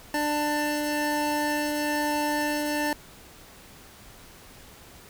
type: tone pair together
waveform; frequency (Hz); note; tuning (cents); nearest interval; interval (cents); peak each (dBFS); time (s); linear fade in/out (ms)
25% pulse; 296.7 / 889; D4 / A5; +18 / +18; octave + perfect fifth; 1900; -23 / -25; 0.14-2.93; 2
effects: pink hiss -49 dBFS RMS until 5.09 s